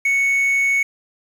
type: tone with quantisation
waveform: triangle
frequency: 2217 Hz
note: C#7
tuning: in tune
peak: -13 dBFS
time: 0.05-0.83 s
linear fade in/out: 5 ms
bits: 7
effects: none